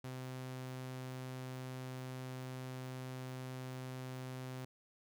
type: tone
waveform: sawtooth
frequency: 128.9 Hz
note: C3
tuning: 26 cents flat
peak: -39 dBFS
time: 0.04-4.65 s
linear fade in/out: 5 ms
effects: none